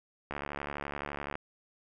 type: click train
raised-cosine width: 0.5 ms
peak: -21 dBFS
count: 76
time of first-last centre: 0.31-1.355 s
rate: 71.8 Hz
effects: none